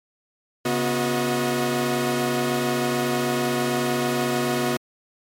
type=tone cluster; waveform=sawtooth; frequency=136.7 / 244.2 / 363 / 630 Hz; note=C#3 / B3 / F#4 / D#5; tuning=-24 / -19 / -33 / +21 cents; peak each=-26 / -21 / -21 / -26 dBFS; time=0.65-4.77 s; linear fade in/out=5 ms; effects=MP3 64 kbps